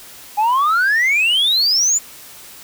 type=exponential sweep; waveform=sine; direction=up; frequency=815 to 7210 Hz; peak=-10 dBFS; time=0.37-1.99 s; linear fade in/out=20 ms; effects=tanh soft clip ceiling -11 dBFS + white hiss -39 dBFS RMS until 2.63 s